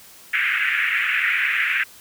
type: band-pass noise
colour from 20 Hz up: white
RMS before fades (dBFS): -21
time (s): 0.33-1.84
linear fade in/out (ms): 10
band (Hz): 1500 to 2500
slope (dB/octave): 48
effects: white hiss -46 dBFS RMS until 2 s